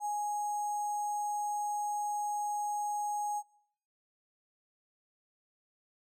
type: tone with sample-and-hold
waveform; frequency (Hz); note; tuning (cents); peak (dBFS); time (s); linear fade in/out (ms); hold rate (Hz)
sine; 830.6; G#5; 0; -31; 0-3.43; 50; 7350
effects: noise-tail reverb RT60 0.7 s tail -24 dB re dry + low-pass 12000 Hz 12 dB/octave